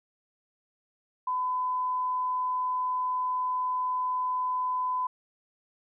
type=tone; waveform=sine; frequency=1008 Hz; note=B5; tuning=35 cents sharp; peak=-26 dBFS; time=1.27-5.07 s; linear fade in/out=5 ms; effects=none